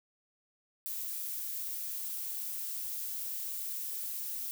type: noise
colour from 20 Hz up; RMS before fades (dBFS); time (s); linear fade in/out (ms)
violet; -38; 0.86-4.51; 0
effects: none